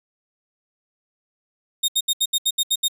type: tone bursts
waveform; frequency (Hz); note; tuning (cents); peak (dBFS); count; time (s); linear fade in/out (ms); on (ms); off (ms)
sawtooth; 3692; A#7; -17; -14; 9; 1.83-2.883; 10; 53; 72
effects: none